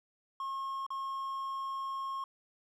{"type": "tone with dropouts", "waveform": "triangle", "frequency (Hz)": 1080, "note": "C#6", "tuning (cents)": -45, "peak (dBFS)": -33, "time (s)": [0.4, 2.24], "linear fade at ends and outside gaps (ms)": 2, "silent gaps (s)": [0.865, 0.904], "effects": []}